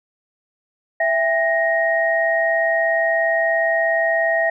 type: tone cluster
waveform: sine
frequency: 661 / 798 / 1872 Hz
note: E5 / G5 / A#6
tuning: +5 / +31 / +7 cents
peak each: -18 / -27 / -19 dBFS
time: 1-4.5 s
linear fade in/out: 5 ms
effects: none